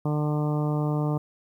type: harmonic tone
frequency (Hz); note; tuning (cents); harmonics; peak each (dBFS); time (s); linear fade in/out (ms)
149.7; D3; +33; 1 / 2 / 3 / 4 / 5 / 6 / 7 / 8; -24 / -30 / -34 / -36 / -38 / -40 / -41 / -42; 0.05-1.18; 5
effects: 10-bit